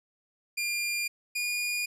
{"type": "tone pair in turn", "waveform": "sawtooth", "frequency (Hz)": [2400, 2436], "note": ["D7", "D#7"], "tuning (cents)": [37, -37], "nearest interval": "unison", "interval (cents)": 26, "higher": "second", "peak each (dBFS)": -25, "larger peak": "neither", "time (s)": [[0.57, 1.08], [1.35, 1.86]], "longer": "neither", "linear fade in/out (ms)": 10, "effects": ["resampled to 32000 Hz"]}